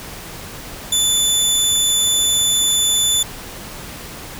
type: tone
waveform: 20% pulse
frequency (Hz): 3500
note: A7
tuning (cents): -10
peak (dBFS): -8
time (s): 0.92-3.23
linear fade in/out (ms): 5
effects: pink hiss -33 dBFS RMS until 4.39 s

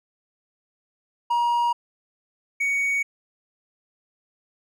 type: tone pair in turn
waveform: triangle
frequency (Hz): 951 / 2238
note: A#5 / C#7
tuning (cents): +34 / +16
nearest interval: octave + minor third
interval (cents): 1482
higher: second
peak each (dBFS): -17 / -19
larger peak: first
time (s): 1.3-1.73 / 2.6-3.03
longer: neither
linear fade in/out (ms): 10
effects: none

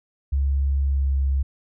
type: tone with pitch glide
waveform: sine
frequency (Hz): 69 to 68.05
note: C#2 to C#2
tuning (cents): -7 to -31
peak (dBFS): -18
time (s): 0.32-1.43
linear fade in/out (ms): 10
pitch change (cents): -24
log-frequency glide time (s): 0.85-1.13
effects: none

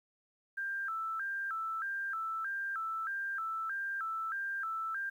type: tone with vibrato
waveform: sine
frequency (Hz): 1450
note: F#6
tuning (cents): -35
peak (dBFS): -34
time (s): 0.57-5.1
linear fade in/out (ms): 10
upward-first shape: square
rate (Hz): 1.6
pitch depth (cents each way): 160
effects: 11-bit

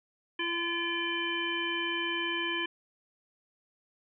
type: harmonic tone with a mistuned harmonic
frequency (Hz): 339.7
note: F4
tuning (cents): -48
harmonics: 1 / 3 / 5 / 7 / 9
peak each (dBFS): -36 / -38 / -35 / -36 / -35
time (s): 0.39-2.66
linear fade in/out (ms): 5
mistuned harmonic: 5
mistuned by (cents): +29
effects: none

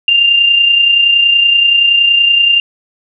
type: tone with amplitude modulation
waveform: sine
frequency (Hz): 2794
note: F7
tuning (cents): 0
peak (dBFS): -4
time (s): 0.08-2.6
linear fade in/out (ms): 2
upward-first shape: sine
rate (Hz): 30.6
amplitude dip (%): 45
effects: none

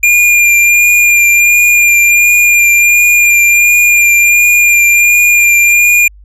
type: tone with vibrato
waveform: square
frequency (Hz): 2406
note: D7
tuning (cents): +41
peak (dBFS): -5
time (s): 0.03-6.08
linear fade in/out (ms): 5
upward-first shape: triangle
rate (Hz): 1.4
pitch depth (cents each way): 20
effects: added 50 Hz sine -34 dBFS peak until 6.24 s + resampled to 32000 Hz

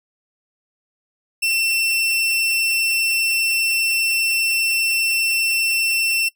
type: tone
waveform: sawtooth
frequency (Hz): 2695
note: E7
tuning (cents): +38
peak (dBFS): -14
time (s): 1.42-6.29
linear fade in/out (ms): 10
effects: noise-tail reverb RT60 0.1 s tail -21 dB re dry

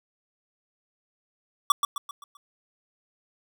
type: tone with echo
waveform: square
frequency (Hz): 1148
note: D6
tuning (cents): -40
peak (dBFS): -15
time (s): 1.7-1.72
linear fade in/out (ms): 2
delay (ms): 130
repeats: 5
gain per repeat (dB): -7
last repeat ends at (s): 2.37
effects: none

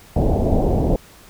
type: low-pass noise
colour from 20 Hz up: pink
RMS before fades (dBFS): -17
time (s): 0.16-0.96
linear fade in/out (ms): 0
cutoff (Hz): 770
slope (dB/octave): 48
effects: pink hiss -46 dBFS RMS until 1.29 s

